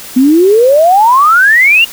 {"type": "exponential sweep", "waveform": "sine", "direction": "up", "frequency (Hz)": [246.5, 2868], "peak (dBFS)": -3, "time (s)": [0.16, 1.85], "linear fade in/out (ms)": 10, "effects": ["white hiss -28 dBFS RMS until 1.92 s"]}